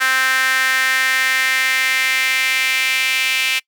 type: tone with high-pass filter sweep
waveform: sawtooth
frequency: 261.5 Hz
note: C4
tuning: 1 cent flat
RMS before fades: -17 dBFS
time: 0-3.6 s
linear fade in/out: 20 ms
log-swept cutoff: 1600 to 2500 Hz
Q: 3.9
effects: noise-tail reverb RT60 0.1 s tail -24 dB re dry